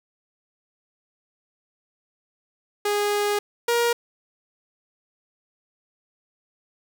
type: tone pair in turn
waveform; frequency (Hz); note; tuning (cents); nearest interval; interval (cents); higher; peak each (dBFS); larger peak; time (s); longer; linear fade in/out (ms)
sawtooth; 412.3 / 472.7; G#4 / A#4; -13 / +24; major second; 237; second; -17 / -15; second; 2.85-3.39 / 3.68-3.93; first; 5
effects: 9-bit